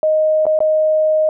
sine tone with dropouts, 622.3 Hz, D#5, in tune, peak -11 dBFS, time 0.03-1.29 s, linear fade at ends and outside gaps 1 ms, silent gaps 0.455-0.466 / 0.59-0.604 s, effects none

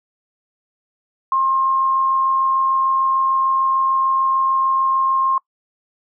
sine tone with amplitude modulation, 1065 Hz, C6, 30 cents sharp, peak -13 dBFS, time 1.32-5.38 s, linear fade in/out 2 ms, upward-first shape sine, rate 86.7 Hz, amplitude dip 25%, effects noise-tail reverb RT60 0.1 s tail -24 dB re dry

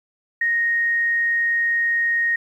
sine tone, 1864.7 Hz, A#6, in tune, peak -17 dBFS, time 0.41-2.36 s, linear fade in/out 5 ms, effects 9-bit

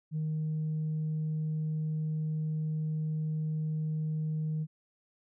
sine tone, 155.56 Hz, D#3, in tune, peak -28 dBFS, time 0.11-4.67 s, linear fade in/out 50 ms, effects tanh soft clip ceiling -27 dBFS

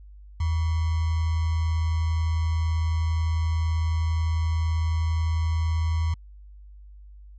sine tone with sample-and-hold, 81 Hz, E2, 30 cents flat, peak -21 dBFS, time 0.4-6.14 s, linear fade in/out 5 ms, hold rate 1050 Hz, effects added 50 Hz sine -43 dBFS peak until 7.38 s + resampled to 16000 Hz

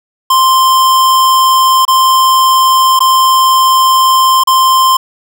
square tone with dropouts, 1046.5 Hz, C6, in tune, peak -6 dBFS, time 0.3-4.97 s, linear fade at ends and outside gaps 5 ms, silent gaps 1.852-1.879 / 2.992-3.004 / 4.437-4.472 s, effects none

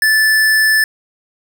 square tone, 1750 Hz, A6, 10 cents flat, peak -10 dBFS, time 0.02-0.84 s, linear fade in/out 2 ms, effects none

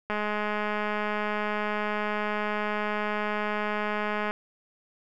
click train, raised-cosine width 0.5 ms, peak -15 dBFS, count 885, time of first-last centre 0.1-4.31 s, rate 210 Hz, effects none

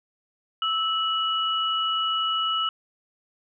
sine tone pair together, 1310 / 2932 Hz, E6 / F#7, -11 / -16 cents, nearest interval octave + major second, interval 1395 cents, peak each -25 / -25 dBFS, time 0.62-2.69 s, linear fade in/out 2 ms, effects none

